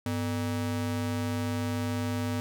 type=ring-modulated tone; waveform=square; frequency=174.61 Hz; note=F3; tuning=in tune; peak=-26 dBFS; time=0.06-2.4 s; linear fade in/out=0 ms; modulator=73.9 Hz; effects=none